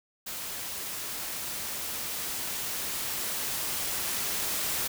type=noise with level ramp; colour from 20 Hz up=white; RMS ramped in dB=-37 to -30 dBFS; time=0.26-4.88 s; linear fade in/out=10 ms; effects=none